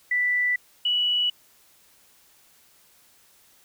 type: tone pair in turn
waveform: sine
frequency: 1975.5 / 2944 Hz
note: B6 / F#7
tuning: 0 / -9 cents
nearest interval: perfect fifth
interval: 691 cents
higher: second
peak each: -20 dBFS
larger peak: neither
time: 0.11-0.56 / 0.85-1.3 s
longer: neither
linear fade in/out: 5 ms
effects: white hiss -58 dBFS RMS until 3.64 s